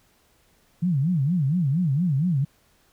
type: tone with vibrato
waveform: sine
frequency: 156.3 Hz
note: D#3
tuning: 8 cents sharp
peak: -19 dBFS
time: 0.82-2.45 s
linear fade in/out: 10 ms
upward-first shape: sine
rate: 4.3 Hz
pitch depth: 290 cents each way
effects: pink hiss -62 dBFS RMS until 2.92 s